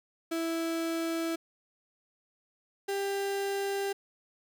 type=tone pair in turn; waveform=35% pulse; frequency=329.6 / 396.2 Hz; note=E4 / G4; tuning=0 / +18 cents; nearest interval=minor third; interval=318 cents; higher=second; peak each=-28 dBFS; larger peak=neither; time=0.31-1.36 / 2.88-3.93 s; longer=neither; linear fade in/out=10 ms; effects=none